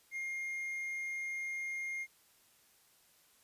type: tone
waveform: triangle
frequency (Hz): 2126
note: C7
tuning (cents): +27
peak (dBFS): -35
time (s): 0.11-2.07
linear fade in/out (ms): 50
effects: white hiss -67 dBFS RMS until 3.43 s + resampled to 32000 Hz